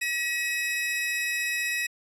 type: tone pair together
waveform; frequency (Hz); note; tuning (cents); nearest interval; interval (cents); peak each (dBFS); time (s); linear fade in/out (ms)
40% pulse; 1918.7 / 2553; A#6 / D#7; +49 / +44; perfect fourth; 495; -28; 0.01-1.87; 10
effects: resampled to 32000 Hz